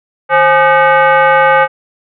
sine tone with frequency modulation, 155.56 Hz, D#3, in tune, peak -5 dBFS, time 0.29-1.68 s, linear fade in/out 50 ms, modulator 687 Hz, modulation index 2.3, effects none

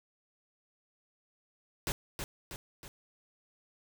pink noise with echo, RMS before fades -33 dBFS, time 1.87-1.92 s, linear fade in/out 0 ms, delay 320 ms, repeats 3, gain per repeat -5 dB, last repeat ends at 2.88 s, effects none

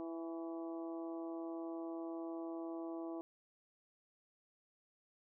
harmonic tone with a mistuned harmonic, 165.6 Hz, E3, 8 cents sharp, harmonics 2 / 3 / 4 / 5 / 6 / 7, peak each -42 / -54 / -49 / -56 / -58 / -59 dBFS, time 0-3.21 s, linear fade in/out 0 ms, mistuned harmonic 7, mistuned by -33 cents, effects none

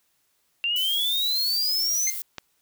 sine exponential sweep, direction up, 2745 to 6290 Hz, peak -22 dBFS, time 0.64-2.1 s, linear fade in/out 0 ms
violet noise, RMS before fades -32 dBFS, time 0.76-2.22 s, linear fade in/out 2 ms
sawtooth tone with exponential decay, 2100 Hz, C7, 6 cents sharp, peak -24 dBFS, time 2.07-2.22 s, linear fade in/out 2 ms, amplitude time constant 31 ms
click, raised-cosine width 0.2 ms, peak -15 dBFS, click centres 2.383 s
effects white hiss -69 dBFS RMS until 2.61 s

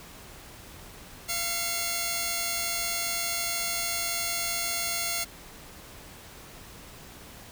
5% pulse tone pair together, 686.2 / 2180 Hz, F5 / C#7, -31 / -29 cents, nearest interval octave + minor sixth, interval 2002 cents, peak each -20 dBFS, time 1.28-5.25 s, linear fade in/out 20 ms, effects pink hiss -47 dBFS RMS until 7.51 s

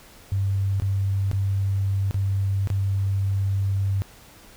sine tone with dropouts, 97.9 Hz, G2, 2 cents flat, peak -20 dBFS, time 0.32-4.02 s, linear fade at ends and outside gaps 0 ms, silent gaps 0.799-0.821 / 1.314-1.331 / 2.11-2.144 / 2.673-2.702 s, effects pink hiss -49 dBFS RMS until 4.56 s

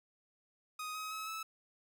sawtooth tone with pitch steps, 1249 / 1267.2 / 1285.6 / 1304.3 Hz, D#6 / D#6 / E6 / E6, +6 / +31 / -44 / -19 cents, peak -36 dBFS, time 0.79-1.43 s, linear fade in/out 5 ms, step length 160 ms, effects none

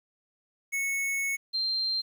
square / sine tone pair in turn, 2204 / 4161 Hz, C#7 / C8, -11 / -10 cents, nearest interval major seventh, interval 1101 cents, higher second, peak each -28 / -26 dBFS, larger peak second, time 0.72-1.37 / 1.53-2.02 s, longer first, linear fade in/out 20 ms, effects 10-bit

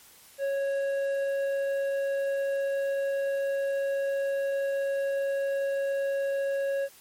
sine tone with tanh clipping, 552 Hz, C#5, 7 cents flat, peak -27 dBFS, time 0.38-6.89 s, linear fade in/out 50 ms, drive 8 dB, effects white hiss -54 dBFS RMS until 7 s + MP3 64 kbps

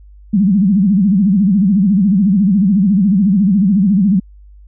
sine tone with vibrato, 196 Hz, G3, in tune, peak -8 dBFS, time 0.33-4.2 s, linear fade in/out 10 ms, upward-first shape sine, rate 14 Hz, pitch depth 170 cents each way, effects added 50 Hz sine -37 dBFS peak until 4.67 s

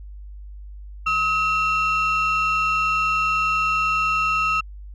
sine tone pair together, 1279 / 2715 Hz, D#6 / F7, +47 / -50 cents, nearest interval octave + minor second, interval 1303 cents, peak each -18 / -20 dBFS, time 1.06-4.61 s, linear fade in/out 10 ms, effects tanh soft clip ceiling -15 dBFS + added 50 Hz sine -35 dBFS peak until 4.94 s

